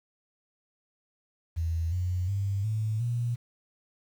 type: tone with pitch steps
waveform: sine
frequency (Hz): 82.41 / 90.39 / 99.14 / 108.74 / 119.27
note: E2 / F#2 / G2 / A2 / A#2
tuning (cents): 0 / -40 / +20 / -20 / +40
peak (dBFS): -26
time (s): 1.56-3.36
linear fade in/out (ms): 20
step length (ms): 360
effects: 9-bit